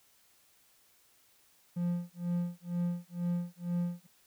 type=tone with tremolo; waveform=triangle; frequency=174.61 Hz; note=F3; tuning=in tune; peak=-26 dBFS; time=1.76-4.07 s; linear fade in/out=10 ms; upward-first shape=sine; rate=2.1 Hz; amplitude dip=100%; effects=white hiss -66 dBFS RMS until 4.26 s